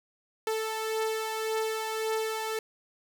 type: beating tone pair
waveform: sawtooth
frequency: 440 / 441.8 Hz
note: A4 / A4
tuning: 0 / +7 cents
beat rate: 1.8 Hz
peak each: -26 / -32 dBFS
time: 0.47-2.59 s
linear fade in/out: 2 ms
effects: none